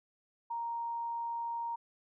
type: tone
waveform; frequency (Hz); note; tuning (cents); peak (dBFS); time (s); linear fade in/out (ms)
sine; 933; A#5; +1; -34; 0.5-1.76; 10
effects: none